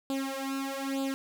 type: tone with flanger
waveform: sawtooth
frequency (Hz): 271.1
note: C#4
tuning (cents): -38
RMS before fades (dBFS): -33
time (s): 0.1-1.14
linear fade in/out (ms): 0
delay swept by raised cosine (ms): 0.25 to 2.95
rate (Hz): 1.1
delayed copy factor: +0.9
effects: none